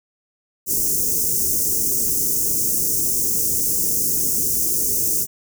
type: band-stop noise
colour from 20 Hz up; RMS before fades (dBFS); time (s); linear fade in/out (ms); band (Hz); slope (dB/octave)
white; -20; 0.66-5.27; 50; 470 to 5700; 48
effects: none